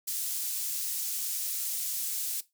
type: high-pass noise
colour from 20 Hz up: pink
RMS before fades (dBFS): -33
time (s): 0.07-2.41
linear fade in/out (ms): 10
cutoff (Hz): 7700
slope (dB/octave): 12
effects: noise-tail reverb RT60 0.2 s tail -17 dB re dry